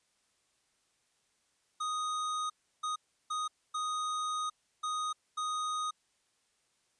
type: tone bursts at uneven times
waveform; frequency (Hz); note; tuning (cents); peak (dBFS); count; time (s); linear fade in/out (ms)
square; 1244.5; D#6; 0; -33; 6; 1.8-2.5 / 2.83-2.96 / 3.3-3.48 / 3.74-4.5 / 4.83-5.13 / 5.37-5.91; 10
effects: white hiss -74 dBFS RMS until 6.99 s + resampled to 22050 Hz